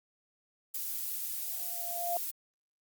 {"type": "noise", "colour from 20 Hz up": "violet", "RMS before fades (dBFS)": -36, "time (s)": [0.74, 2.31], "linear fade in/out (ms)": 5}
{"type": "tone with exponential growth", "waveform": "sine", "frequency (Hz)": 693, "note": "F5", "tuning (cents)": -14, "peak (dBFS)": -28, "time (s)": [1.34, 2.17], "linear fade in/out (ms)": 1, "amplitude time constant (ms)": 180}
{"effects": ["Opus 48 kbps"]}